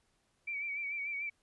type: tone with vibrato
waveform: sine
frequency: 2302 Hz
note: D7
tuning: 35 cents flat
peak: -35 dBFS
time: 0.47-1.3 s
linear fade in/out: 10 ms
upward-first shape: sine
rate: 6.8 Hz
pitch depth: 52 cents each way
effects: pink hiss -75 dBFS RMS until 1.42 s + resampled to 24000 Hz